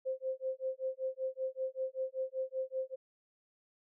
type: tone with tremolo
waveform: sine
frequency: 523.3 Hz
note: C5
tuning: in tune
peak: -31 dBFS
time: 0.05-2.96 s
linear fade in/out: 20 ms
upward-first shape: sine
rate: 5.2 Hz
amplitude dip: 100%
effects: none